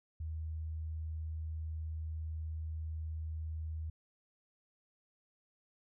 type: tone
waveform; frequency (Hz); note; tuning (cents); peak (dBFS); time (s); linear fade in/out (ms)
sine; 79.2; D#2; +31; -37; 0.2-3.9; 5
effects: none